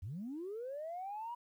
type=linear sweep; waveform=sine; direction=up; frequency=77.78 to 972 Hz; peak=-39 dBFS; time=0.02-1.35 s; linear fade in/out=10 ms; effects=tanh soft clip ceiling -36 dBFS + 12-bit